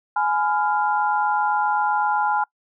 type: chord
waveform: sine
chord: F diminished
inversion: first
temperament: just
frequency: 838.1 / 1005.8 / 1396.9 Hz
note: Ab5 / Cb6 / F6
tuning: +16 / +31 / 0 cents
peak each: -20 / -25 / -25 dBFS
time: 0.16-2.44 s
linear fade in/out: 5 ms
effects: noise-tail reverb RT60 0.1 s tail -24 dB re dry